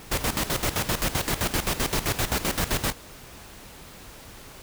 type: noise with tremolo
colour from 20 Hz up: pink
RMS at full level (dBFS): -24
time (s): 0.11-2.93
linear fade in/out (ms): 10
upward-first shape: square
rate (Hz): 7.7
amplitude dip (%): 75
effects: pink hiss -45 dBFS RMS until 4.62 s

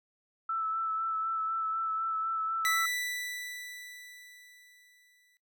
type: tone with vibrato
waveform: sine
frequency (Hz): 1318.5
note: E6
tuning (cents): 0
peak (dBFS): -29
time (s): 0.49-2.86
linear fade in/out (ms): 5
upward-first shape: sine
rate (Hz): 4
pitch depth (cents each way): 19
type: tone with exponential decay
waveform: sawtooth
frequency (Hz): 1975.5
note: B6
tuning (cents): 0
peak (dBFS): -23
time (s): 2.65-5.37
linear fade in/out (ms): 0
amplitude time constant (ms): 590
effects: noise-tail reverb RT60 0.2 s tail -22 dB re dry

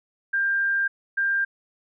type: tone bursts at uneven times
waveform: sine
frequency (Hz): 1593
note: G6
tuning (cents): +27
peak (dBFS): -20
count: 2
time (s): 0.33-0.88 / 1.17-1.45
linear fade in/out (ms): 10
effects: none

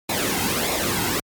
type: noise with flanger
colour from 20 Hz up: pink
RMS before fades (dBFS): -23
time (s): 0.09-1.2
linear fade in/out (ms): 5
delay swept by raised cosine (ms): 0.64 to 1.74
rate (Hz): 1.6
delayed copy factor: -0.65
effects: high-pass 60 Hz 12 dB/octave + MP3 96 kbps

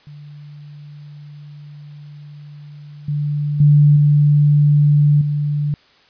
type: tone with level steps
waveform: sine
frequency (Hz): 146.83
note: D3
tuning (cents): 0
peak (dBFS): -34 / -17 / -7 / -9 / -16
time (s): 0.07-5.74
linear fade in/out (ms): 0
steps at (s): 3.08 / 3.6 / 3.96 / 5.21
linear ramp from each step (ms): 5
effects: white hiss -52 dBFS RMS until 6.09 s + resampled to 11025 Hz

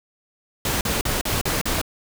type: noise bursts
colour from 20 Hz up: pink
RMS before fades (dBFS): -23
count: 6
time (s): 0.65-1.815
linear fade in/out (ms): 2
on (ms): 160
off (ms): 41
effects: none

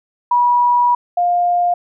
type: tone pair in turn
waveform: sine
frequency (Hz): 970 / 704.9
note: B5 / F5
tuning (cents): -31 / +16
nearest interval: tritone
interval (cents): 553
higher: first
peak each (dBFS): -10 / -12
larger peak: first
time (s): 0.31-0.95 / 1.17-1.74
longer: first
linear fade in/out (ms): 5
effects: none

